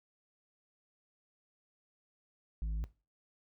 triangle tone with tanh clipping, 53.5 Hz, A1, 48 cents flat, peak -34 dBFS, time 2.62-2.84 s, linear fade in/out 0 ms, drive 10 dB, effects noise-tail reverb RT60 0.3 s tail -17 dB re dry

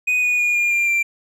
triangle tone with pitch steps, 2489 / 2463 / 2438 / 2413 / 2388 / 2363 Hz, D#7 / D#7 / D#7 / D7 / D7 / D7, 0 / -18 / -36 / +46 / +28 / +10 cents, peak -14 dBFS, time 0.07-1.03 s, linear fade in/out 10 ms, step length 160 ms, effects none

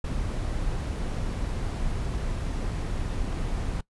brown noise, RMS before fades -29 dBFS, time 0.04-3.81 s, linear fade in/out 5 ms, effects noise-tail reverb RT60 0.1 s tail -21 dB re dry + resampled to 24000 Hz

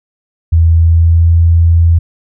sine tone with pitch glide, 82.4 to 83.79 Hz, E2 to E2, 0 to +29 cents, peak -4 dBFS, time 0.52-1.99 s, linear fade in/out 10 ms, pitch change +29 cents, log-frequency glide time 0.72-1.32 s, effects none

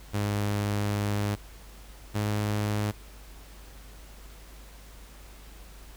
sawtooth tone pair in turn, 102.9 / 104.76 Hz, G#2 / G#2, -16 / +16 cents, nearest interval unison, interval 32 cents, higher second, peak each -22 dBFS, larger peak neither, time 0.13-1.36 / 2.14-2.92 s, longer first, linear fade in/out 20 ms, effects added 50 Hz sine -46 dBFS peak until 5.96 s + pink hiss -52 dBFS RMS until 5.96 s

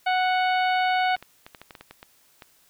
harmonic tone, 739 Hz, F#5, 2 cents flat, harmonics 1 / 2 / 3 / 4 / 5 / 6, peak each -21 / -28 / -30 / -34 / -38 / -41 dBFS, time 0.06-1.16 s, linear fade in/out 10 ms
clicks, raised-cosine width 0.3 ms, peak -25 dBFS, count 11, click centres 1.165 / 1.226 / 1.465 / 1.548 / 1.616 / 1.708 / 1.752 / 1.81 / 1.91 / 2.029 / 2.422 s
effects white hiss -60 dBFS RMS until 2.69 s

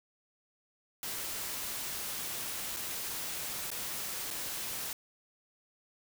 white noise with dropouts, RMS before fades -38 dBFS, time 1.03-4.93 s, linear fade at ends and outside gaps 1 ms, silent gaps 2.765-2.769 / 3.704-3.715 / 4.305-4.31 s, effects none

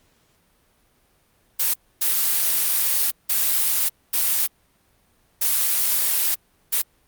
blue noise bursts at uneven times, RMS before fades -20 dBFS, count 6, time 1.59-1.74 / 2.01-3.11 / 3.29-3.89 / 4.13-4.47 / 5.41-6.35 / 6.72-6.82 s, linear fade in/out 10 ms, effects pink hiss -62 dBFS RMS until 7.07 s + Opus 48 kbps

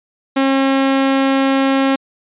sawtooth tone, 270 Hz, C#4, 45 cents flat, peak -8 dBFS, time 0.36-1.96 s, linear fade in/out 10 ms, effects resampled to 8000 Hz

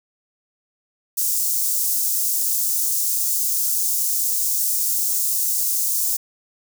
white high-pass noise, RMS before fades -21 dBFS, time 1.17-6.17 s, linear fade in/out 10 ms, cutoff 6000 Hz, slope 24 dB/octave, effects none

